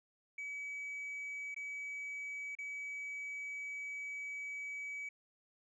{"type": "tone with dropouts", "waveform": "sine", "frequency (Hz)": 2280, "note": "C#7", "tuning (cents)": 48, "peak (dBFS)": -38, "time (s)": [0.38, 5.09], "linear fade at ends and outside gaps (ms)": 5, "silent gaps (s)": [[1.545, 1.563], [2.552, 2.586]], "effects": ["tanh soft clip ceiling -39 dBFS"]}